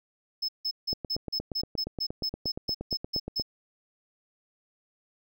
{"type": "tone bursts", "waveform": "triangle", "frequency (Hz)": 5210, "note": "E8", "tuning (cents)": -21, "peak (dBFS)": -26, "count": 14, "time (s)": [0.42, 3.424], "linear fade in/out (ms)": 10, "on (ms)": 66, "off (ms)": 160}
{"type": "click train", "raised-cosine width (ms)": 2, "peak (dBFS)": -21, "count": 22, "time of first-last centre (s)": [0.93, 3.398], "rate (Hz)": 8.51}
{"effects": []}